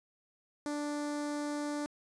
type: tone with notch filter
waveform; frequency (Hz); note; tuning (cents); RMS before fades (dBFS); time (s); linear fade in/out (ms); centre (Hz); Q
sawtooth; 293.7; D4; 0; -36; 0.66-1.86; 0; 2800; 1.1
effects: resampled to 22050 Hz